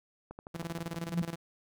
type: click train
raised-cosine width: 1 ms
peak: -30 dBFS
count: 9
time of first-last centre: 0.31-0.945 s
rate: 12.6 Hz
type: tone with tremolo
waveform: sawtooth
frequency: 167.4 Hz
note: E3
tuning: 27 cents sharp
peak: -30 dBFS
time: 0.54-1.36 s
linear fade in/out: 20 ms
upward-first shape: square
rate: 19 Hz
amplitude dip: 80%
type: tone with exponential growth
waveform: sine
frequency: 173 Hz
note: F3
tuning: 16 cents flat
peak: -26 dBFS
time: 0.85-1.22 s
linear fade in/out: 5 ms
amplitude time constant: 80 ms
effects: none